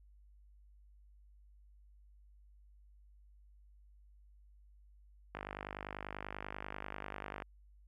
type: click train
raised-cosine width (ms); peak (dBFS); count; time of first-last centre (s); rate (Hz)
0.5; -26; 105; 5.35-7.422; 50.2
effects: added 50 Hz sine -59 dBFS peak until 7.87 s